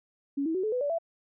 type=tone with pitch steps; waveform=sine; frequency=280 / 323.5 / 373.8 / 431.8 / 498.9 / 576.4 / 666 Hz; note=C#4 / E4 / F#4 / A4 / B4 / D5 / E5; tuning=+18 / -32 / +18 / -33 / +17 / -33 / +18 cents; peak=-26 dBFS; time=0.37-0.986 s; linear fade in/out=10 ms; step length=88 ms; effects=none